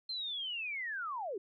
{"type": "linear sweep", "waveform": "sine", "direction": "down", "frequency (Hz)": [4186, 349], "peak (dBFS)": -36, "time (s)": [0.09, 1.38], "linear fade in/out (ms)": 5, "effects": []}